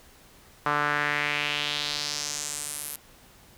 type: tone with band-pass filter sweep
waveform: sawtooth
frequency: 147 Hz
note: D3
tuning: 2 cents sharp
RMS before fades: -29 dBFS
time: 0.66-2.96 s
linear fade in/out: 2 ms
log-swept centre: 1200 to 12000 Hz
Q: 2.6
effects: pink hiss -54 dBFS RMS until 3.57 s